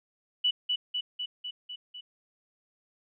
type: tone with echo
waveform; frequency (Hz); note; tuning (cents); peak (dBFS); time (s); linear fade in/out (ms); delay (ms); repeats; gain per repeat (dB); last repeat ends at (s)
sine; 2960; F#7; 0; -22; 0.44-0.51; 10; 250; 6; -3; 2.01
effects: none